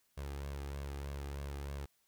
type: tone with flanger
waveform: sawtooth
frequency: 70.3 Hz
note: C#2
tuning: 25 cents sharp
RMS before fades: -42 dBFS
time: 0.17-1.86 s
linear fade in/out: 10 ms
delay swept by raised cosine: 1.8 to 2.5 ms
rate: 3.2 Hz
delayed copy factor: +0.5
effects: white hiss -75 dBFS RMS until 2.07 s